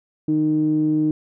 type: tone with low-pass filter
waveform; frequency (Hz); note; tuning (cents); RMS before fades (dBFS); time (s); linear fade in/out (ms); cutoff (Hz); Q
sawtooth; 153.9; D#3; -19; -19; 0.28-1.11; 2; 320; 8.4
effects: none

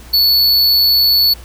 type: tone with amplitude modulation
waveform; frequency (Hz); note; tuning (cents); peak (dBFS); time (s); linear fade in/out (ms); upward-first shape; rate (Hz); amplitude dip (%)
square; 4435; C#8; 0; -8; 0.13-1.34; 10; sine; 197; 25
effects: added 60 Hz sine -34 dBFS peak until 1.44 s + pink hiss -40 dBFS RMS until 1.44 s

